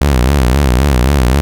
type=tone with vibrato; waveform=sawtooth; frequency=66.1 Hz; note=C2; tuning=18 cents sharp; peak=-4 dBFS; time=0.01-1.41 s; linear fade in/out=0 ms; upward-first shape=sine; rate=3.8 Hz; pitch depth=170 cents each way; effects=none